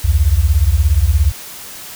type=beating tone pair; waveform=sine; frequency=65.41 / 82.41 Hz; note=C2 / E2; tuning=0 / 0 cents; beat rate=17 Hz; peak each=-12 dBFS; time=0.04-1.32 s; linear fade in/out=10 ms; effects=white hiss -32 dBFS RMS until 1.95 s